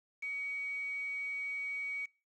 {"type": "tone with quantisation", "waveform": "sine", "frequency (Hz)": 2254, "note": "C#7", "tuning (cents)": 28, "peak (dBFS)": -36, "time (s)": [0.22, 2.06], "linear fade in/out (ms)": 10, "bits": 8, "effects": ["noise-tail reverb RT60 0.4 s tail -25 dB re dry", "low-pass 5000 Hz 12 dB/octave"]}